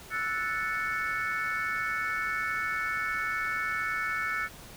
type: chord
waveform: sine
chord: F# minor seventh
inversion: third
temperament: equal with one note detuned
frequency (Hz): 1318.5 / 1471.5 / 1760 / 2217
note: E6 / F#6 / A6 / C#7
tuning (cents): 0 / -10 / 0 / 0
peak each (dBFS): -33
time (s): 0.1-4.49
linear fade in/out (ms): 50
effects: tanh soft clip ceiling -22 dBFS + pink hiss -48 dBFS RMS until 4.76 s